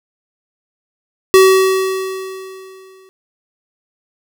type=tone with exponential decay; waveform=square; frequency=379.8 Hz; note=F#4; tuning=45 cents sharp; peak=-4 dBFS; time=1.34-3.09 s; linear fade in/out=0 ms; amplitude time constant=380 ms; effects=none

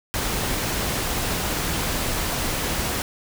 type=noise; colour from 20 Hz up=pink; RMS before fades=-25 dBFS; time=0.14-3.02 s; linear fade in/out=0 ms; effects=none

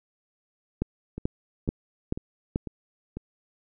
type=two click trains; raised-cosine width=3 ms; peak=-21 / -12 dBFS; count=5 / 5; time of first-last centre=1.18-3.17 / 0.82-2.559 s; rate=2.01 / 2.3 Hz; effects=none

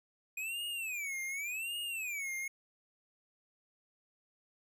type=tone with vibrato; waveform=square; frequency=2459 Hz; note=D#7; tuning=21 cents flat; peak=-37 dBFS; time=0.37-2.48 s; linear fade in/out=5 ms; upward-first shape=sine; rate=0.88 Hz; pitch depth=260 cents each way; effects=none

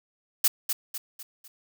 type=noise with echo; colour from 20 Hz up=blue; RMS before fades=-20 dBFS; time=0.44-0.48 s; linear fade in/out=5 ms; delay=250 ms; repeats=4; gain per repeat=-7 dB; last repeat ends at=1.48 s; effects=none

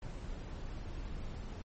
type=noise; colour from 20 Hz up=brown; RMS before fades=-42 dBFS; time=0.02-1.62 s; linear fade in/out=5 ms; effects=MP3 32 kbps

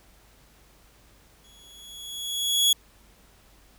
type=tone with exponential growth; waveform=sawtooth; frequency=3356 Hz; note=G#7; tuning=17 cents sharp; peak=-13 dBFS; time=1.44-2.73 s; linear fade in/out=5 ms; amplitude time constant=280 ms; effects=added 50 Hz sine -58 dBFS peak until 3.78 s + pink hiss -58 dBFS RMS until 3.78 s

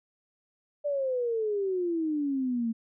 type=exponential sweep; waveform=sine; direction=down; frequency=591 to 223 Hz; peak=-26 dBFS; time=0.84-2.73 s; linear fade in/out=20 ms; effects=none

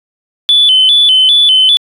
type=tone with vibrato; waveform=sine; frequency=3249 Hz; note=G#7; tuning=39 cents flat; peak=-3 dBFS; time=0.49-1.77 s; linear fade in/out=0 ms; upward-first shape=square; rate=2.5 Hz; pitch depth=110 cents each way; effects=tanh soft clip ceiling 0 dBFS

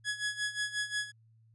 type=tone with tremolo; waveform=sawtooth; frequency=1682 Hz; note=G#6; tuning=22 cents sharp; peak=-26 dBFS; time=0.04-1.12 s; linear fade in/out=50 ms; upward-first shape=sine; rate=5.6 Hz; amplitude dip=80%; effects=added 112 Hz sine -60 dBFS peak until 1.54 s + resampled to 24000 Hz

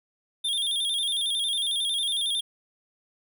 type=tone with vibrato; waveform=square; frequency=3429 Hz; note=A7; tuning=45 cents flat; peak=-25 dBFS; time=0.44-2.41 s; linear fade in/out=10 ms; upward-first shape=square; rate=11 Hz; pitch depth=73 cents each way; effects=none

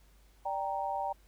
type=chord; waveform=sine; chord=G minor; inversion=second; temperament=equal; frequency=587.3 / 784 / 932.3 Hz; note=D5 / G5 / Bb5; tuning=0 / 0 / 0 cents; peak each=-39 / -34 / -36 dBFS; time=0.45-1.13 s; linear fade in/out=10 ms; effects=added 50 Hz sine -59 dBFS peak until 1.27 s + pink hiss -67 dBFS RMS until 1.27 s

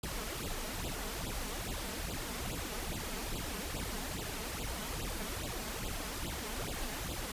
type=noise with flanger; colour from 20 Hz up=pink; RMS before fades=-39 dBFS; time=0.03-7.32 s; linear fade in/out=5 ms; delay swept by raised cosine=0.25 to 4.75 ms; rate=2.4 Hz; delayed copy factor=+1; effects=resampled to 32000 Hz

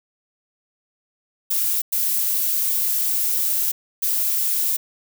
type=noise bursts at uneven times; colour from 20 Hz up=violet; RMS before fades=-21 dBFS; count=3; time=1.5-1.82 / 1.92-3.72 / 4.02-4.77 s; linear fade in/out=10 ms; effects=none

